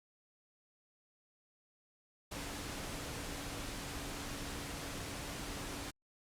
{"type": "tone in noise", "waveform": "sine", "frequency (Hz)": 283.5, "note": "C#4", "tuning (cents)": 39, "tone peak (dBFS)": -51, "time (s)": [2.31, 5.91], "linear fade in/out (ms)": 10, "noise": "pink", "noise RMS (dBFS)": -43, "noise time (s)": [2.31, 5.91], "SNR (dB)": -11, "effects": ["low-pass 11000 Hz 12 dB/octave", "Opus 48 kbps"]}